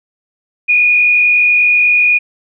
sine tone with frequency modulation, 2452 Hz, D#7, 26 cents flat, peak -7 dBFS, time 0.68-2.19 s, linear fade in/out 20 ms, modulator 48.4 Hz, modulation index 0.73, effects none

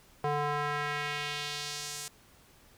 square tone with band-pass filter sweep, 146.83 Hz, D3, in tune, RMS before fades -34 dBFS, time 0.24-2.08 s, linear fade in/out 2 ms, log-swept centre 770 to 8100 Hz, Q 1.3, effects pink hiss -60 dBFS RMS until 2.77 s

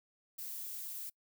violet noise, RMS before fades -43 dBFS, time 0.38-1.1 s, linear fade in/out 10 ms, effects noise-tail reverb RT60 0.1 s tail -25 dB re dry

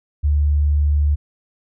sine tone, 73.4 Hz, D2, in tune, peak -13 dBFS, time 0.23-1.16 s, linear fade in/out 20 ms, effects none

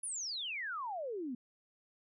sine exponential sweep, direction down, 10560 to 233.1 Hz, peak -37 dBFS, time 0.03-1.35 s, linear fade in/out 5 ms, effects none

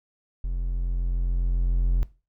triangle tone with level ramp, 43.65 Hz, F1, in tune, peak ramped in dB -23 to -16 dBFS, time 0.44-2.03 s, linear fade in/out 0 ms, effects noise-tail reverb RT60 0.3 s tail -19 dB re dry

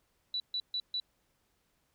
sine tone bursts, 3951 Hz, B7, in tune, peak -31 dBFS, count 4, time 0.34-1 s, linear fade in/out 2 ms, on 60 ms, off 140 ms, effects pink hiss -75 dBFS RMS until 1.94 s

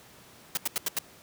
white noise bursts, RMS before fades -28 dBFS, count 5, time 0.55-0.988 s, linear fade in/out 2 ms, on 22 ms, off 82 ms, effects pink hiss -53 dBFS RMS until 1.22 s + high-pass 100 Hz 12 dB/octave

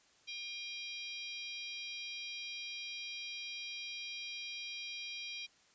harmonic tone with a mistuned harmonic, 801 Hz, G5, 37 cents sharp, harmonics 3 / 4 / 5 / 6 / 7, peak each -45 / -47 / -49 / -51 / -52 dBFS, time 0.27-5.47 s, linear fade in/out 20 ms, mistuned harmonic 5, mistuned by -57 cents, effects white hiss -67 dBFS RMS until 5.74 s + resampled to 16000 Hz

